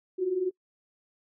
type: tone pair together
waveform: sine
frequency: 351.5 / 371.8 Hz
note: F4 / F#4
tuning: +11 / +8 cents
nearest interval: minor second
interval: 97 cents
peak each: -32 / -26 dBFS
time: 0.18-0.51 s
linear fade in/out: 20 ms
effects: noise-tail reverb RT60 0.1 s tail -25 dB re dry